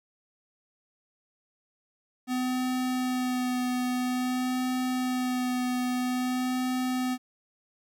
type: tone with vibrato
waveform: square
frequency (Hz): 252.1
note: B3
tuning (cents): +36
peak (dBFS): -27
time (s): 2.27-7.18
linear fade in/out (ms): 50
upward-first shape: sine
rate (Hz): 0.5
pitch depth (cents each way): 16
effects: 11-bit